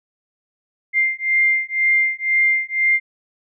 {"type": "beating tone pair", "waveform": "sine", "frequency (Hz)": [2100, 2102], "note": ["C7", "C7"], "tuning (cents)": [6, 7], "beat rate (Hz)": 2, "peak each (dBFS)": -18, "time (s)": [0.93, 3], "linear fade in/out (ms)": 50, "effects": []}